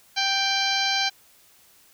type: harmonic tone with a mistuned harmonic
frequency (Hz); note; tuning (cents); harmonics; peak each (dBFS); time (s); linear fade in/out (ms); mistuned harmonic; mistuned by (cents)
784; G5; 0; 1 / 2 / 3 / 4 / 5 / 6 / 7 / 8; -28 / -29 / -29 / -29 / -27 / -30 / -33 / -36; 0.16-1.1; 20; 5; +58
effects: white hiss -56 dBFS RMS until 1.93 s